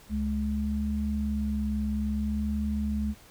sine tone pair together, 70.7 / 211.5 Hz, C#2 / G#3, +35 / +32 cents, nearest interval octave + perfect fifth, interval 1897 cents, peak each -30 / -28 dBFS, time 0.09-3.15 s, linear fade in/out 50 ms, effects pink hiss -54 dBFS RMS until 3.3 s

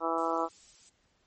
harmonic tone, 164.81 Hz, E3, in tune, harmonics 2 / 3 / 4 / 5 / 6 / 7 / 8, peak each -35 / -35 / -35 / -35 / -35 / -35 / -35 dBFS, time 0-0.49 s, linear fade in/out 50 ms
violet noise, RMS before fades -48 dBFS, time 0.18-0.89 s, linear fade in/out 0 ms
effects pink hiss -71 dBFS RMS until 1.26 s + MP3 32 kbps

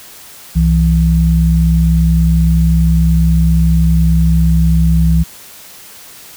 sine tone pair together, 64.93 / 164.81 Hz, C2 / E3, -13 / 0 cents, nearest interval octave + major third, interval 1613 cents, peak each -10 dBFS, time 0.55-5.24 s, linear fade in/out 20 ms, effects white hiss -36 dBFS RMS until 6.36 s

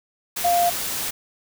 sine tone in noise, 698.5 Hz, F5, in tune, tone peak -16 dBFS, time 0.44-0.7 s, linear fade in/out 10 ms, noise white, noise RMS -27 dBFS, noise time 0.36-1.11 s, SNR +8 dB, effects none

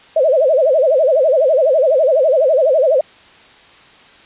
sine tone with vibrato, 575 Hz, D5, 37 cents flat, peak -9 dBFS, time 0.16-3.01 s, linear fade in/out 5 ms, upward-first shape sine, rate 12 Hz, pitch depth 230 cents each way, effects white hiss -44 dBFS RMS until 4.25 s + resampled to 8000 Hz

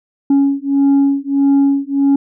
sine beating tone pair, 277.2 / 278.8 Hz, C#4 / C#4, 0 / +10 cents, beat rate 1.6 Hz, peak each -11 dBFS, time 0.3-2.16 s, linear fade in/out 5 ms, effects tanh soft clip ceiling -7 dBFS

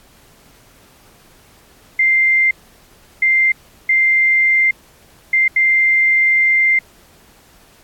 sine tone bursts at uneven times, 2093 Hz, C7, in tune, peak -10 dBFS, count 5, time 1.99-2.51 / 3.22-3.52 / 3.89-4.71 / 5.33-5.48 / 5.56-6.79 s, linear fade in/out 5 ms, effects pink hiss -49 dBFS RMS until 7.83 s + AAC 64 kbps

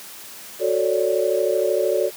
sine chord, D major seventh, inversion first, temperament equal with one note detuned, 370 / 443.8 / 554.4 / 587.3 Hz, F#4 / A4 / C#5 / D5, 0 / +15 / 0 / 0 cents, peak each -23 dBFS, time 0.59-2.11 s, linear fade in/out 50 ms, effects white hiss -39 dBFS RMS until 2.16 s + high-pass 150 Hz 12 dB/octave

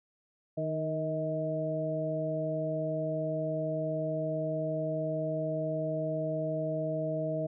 harmonic tone with a mistuned harmonic, 155.56 Hz, D#3, in tune, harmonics 1 / 2 / 3 / 4, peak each -35 / -38 / -40 / -32 dBFS, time 0.57-7.47 s, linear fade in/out 10 ms, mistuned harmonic 4, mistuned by +32 cents, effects none

